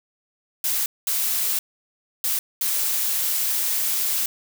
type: noise bursts at uneven times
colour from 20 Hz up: blue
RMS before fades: -23 dBFS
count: 4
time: 0.64-0.86 / 1.07-1.59 / 2.24-2.39 / 2.61-4.26 s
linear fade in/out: 2 ms
effects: none